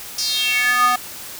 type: tone with high-pass filter sweep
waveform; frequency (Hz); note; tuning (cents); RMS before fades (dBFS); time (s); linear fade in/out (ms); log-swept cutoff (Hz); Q
square; 246.9; B3; 0; -18; 0.18-0.96; 5; 5400 to 930; 5.4
effects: white hiss -34 dBFS RMS until 1.39 s